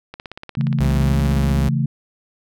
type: click train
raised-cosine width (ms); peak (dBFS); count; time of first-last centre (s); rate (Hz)
0.3; -17; 24; 0.14-1.493; 17
type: chord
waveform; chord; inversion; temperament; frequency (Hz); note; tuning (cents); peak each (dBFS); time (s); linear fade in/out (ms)
sine; A major; first; just; 137.5 / 165 / 220; C#3 / E3 / A3; -14 / +2 / 0; -18 / -23 / -23; 0.57-1.86; 5
type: tone with pitch glide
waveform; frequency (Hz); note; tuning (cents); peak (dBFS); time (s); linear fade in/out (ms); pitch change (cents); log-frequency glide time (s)
45% pulse; 66.2 to 68.42; C2 to C#2; +21 to -22; -18; 0.8-1.69; 5; +57; 0.97-1.2
effects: none